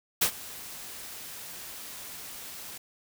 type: noise with ADSR envelope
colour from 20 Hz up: white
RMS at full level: -22 dBFS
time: 0.21-2.78 s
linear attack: 11 ms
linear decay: 85 ms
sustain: -20 dB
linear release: 7 ms
effects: none